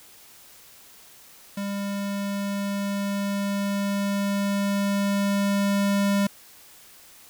square tone with level ramp, 200 Hz, G3, 35 cents sharp, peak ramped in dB -28 to -20 dBFS, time 1.57-6.27 s, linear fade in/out 5 ms, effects white hiss -50 dBFS RMS until 7.29 s

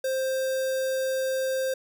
square tone with notch filter, 526 Hz, C5, 9 cents sharp, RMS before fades -27 dBFS, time 0.04-1.74 s, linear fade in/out 5 ms, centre 2400 Hz, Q 1.4, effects none

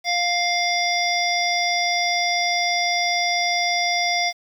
harmonic tone, 701 Hz, F5, 6 cents sharp, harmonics 1 / 3 / 5 / 7 / 8, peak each -23 / -23 / -28 / -27 / -28 dBFS, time 0.04-4.33 s, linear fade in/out 50 ms, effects 8-bit

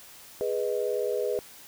sine chord, G# minor, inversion none, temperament equal, 415.3 / 493.9 / 622.3 Hz, G#4 / B4 / D#5, 0 / 0 / 0 cents, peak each -29 / -29 / -33 dBFS, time 0.41-1.39 s, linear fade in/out 0 ms, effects white hiss -49 dBFS RMS until 1.67 s

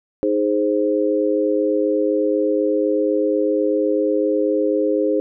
sine chord, Ab major, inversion second, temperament equal, 311.1 / 415.3 / 523.3 Hz, Eb4 / Ab4 / C5, 0 / 0 / 0 cents, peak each -20 dBFS, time 0.23-5.2 s, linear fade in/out 0 ms, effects none

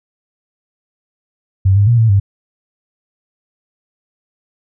sine tone with pitch steps, 96 / 101.3 / 118.7 / 112.9 / 99 Hz, G2 / G#2 / A#2 / A2 / G2, -36 / -43 / +32 / +45 / +18 cents, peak -7 dBFS, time 1.65-2.2 s, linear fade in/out 10 ms, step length 110 ms, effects none

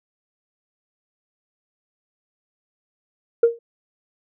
sine tone with exponential decay, 466.2 Hz, A#4, in tune, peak -6 dBFS, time 3.43-3.59 s, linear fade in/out 5 ms, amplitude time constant 33 ms, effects tanh soft clip ceiling -6 dBFS

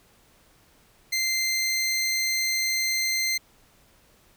20% pulse tone, 2083 Hz, C7, 8 cents flat, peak -18 dBFS, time 1.12-3.38 s, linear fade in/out 10 ms, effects pink hiss -59 dBFS RMS until 4.36 s

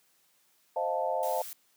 sine chord, F dominant seventh, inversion second, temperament equal, 523.3 / 622.3 / 698.5 / 880 Hz, C5 / Eb5 / F5 / A5, 0 / 0 / 0 / 0 cents, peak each -33 dBFS, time 0.76-1.42 s, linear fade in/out 5 ms
blue noise, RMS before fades -42 dBFS, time 1.23-1.53 s, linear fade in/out 0 ms
effects white hiss -68 dBFS RMS until 1.76 s + high-pass 150 Hz 12 dB/octave

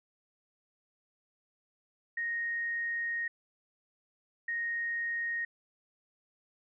sine tone bursts at uneven times, 1864.7 Hz, A#6, in tune, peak -31 dBFS, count 2, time 2.17-3.28 / 4.48-5.45 s, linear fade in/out 5 ms, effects none

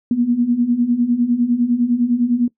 sine beating tone pair, 234.4 / 244.3 Hz, A#3 / B3, +10 / -19 cents, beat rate 9.9 Hz, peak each -19 / -15 dBFS, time 0.11-2.48 s, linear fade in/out 2 ms, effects noise-tail reverb RT60 0.1 s tail -20 dB re dry

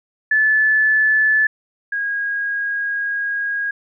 sine tone pair in turn, 1736 / 1638.6 Hz, A6 / G#6, -24 / -24 cents, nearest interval minor second, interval 100 cents, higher first, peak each -12 / -19 dBFS, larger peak first, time 0.31-1.47 / 1.92-3.71 s, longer second, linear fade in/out 5 ms, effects none

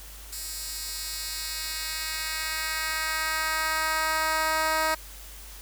10% pulse tone with high-pass filter sweep, 315.9 Hz, D#4, 26 cents sharp, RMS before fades -29 dBFS, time 0.32-4.95 s, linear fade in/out 10 ms, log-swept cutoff 6700 to 660 Hz, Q 0.93, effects added 50 Hz sine -44 dBFS peak until 5.61 s + white hiss -46 dBFS RMS until 5.61 s

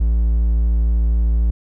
triangle tone, 56.5 Hz, A1, 47 cents sharp, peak -11 dBFS, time 0-1.51 s, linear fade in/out 10 ms, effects none

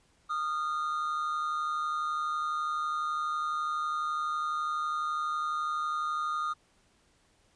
triangle tone pair together, 1229 / 1381 Hz, D#6 / F6, -22 / -20 cents, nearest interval major second, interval 202 cents, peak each -28 / -36 dBFS, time 0.29-6.54 s, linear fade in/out 20 ms, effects pink hiss -67 dBFS RMS until 7.55 s + resampled to 22050 Hz

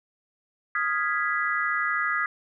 sine chord, F half-diminished seventh, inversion third, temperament equal, 1244.5 / 1396.9 / 1661.2 / 1975.5 Hz, Eb6 / F6 / Ab6 / Cb7, 0 / 0 / 0 / 0 cents, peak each -28 / -31 / -28 / -29 dBFS, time 0.75-2.26 s, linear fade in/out 2 ms, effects none

